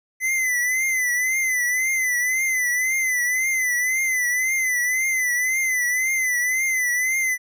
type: tone with vibrato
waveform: square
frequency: 2025 Hz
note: B6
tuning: 43 cents sharp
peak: -20 dBFS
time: 0.2-7.38 s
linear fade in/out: 50 ms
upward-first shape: triangle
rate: 1.9 Hz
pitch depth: 84 cents each way
effects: none